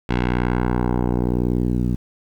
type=tone with low-pass filter sweep; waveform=10% pulse; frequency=61 Hz; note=B1; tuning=21 cents flat; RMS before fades=-20 dBFS; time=0.09-1.96 s; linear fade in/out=5 ms; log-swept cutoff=3000 to 210 Hz; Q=1.1; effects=8-bit